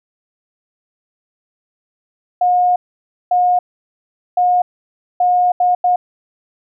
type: tone bursts at uneven times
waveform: sine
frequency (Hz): 719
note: F#5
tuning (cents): -50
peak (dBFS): -10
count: 6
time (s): 2.41-2.76 / 3.31-3.59 / 4.37-4.62 / 5.2-5.52 / 5.6-5.75 / 5.84-5.96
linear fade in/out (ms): 5
effects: none